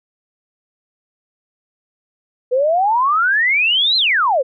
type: exponential two-way sweep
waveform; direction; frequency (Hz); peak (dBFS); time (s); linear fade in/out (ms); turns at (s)
sine; up then down; 484.9 to 4200 to 484.9; -12; 2.51-4.43; 20; 3.97
effects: none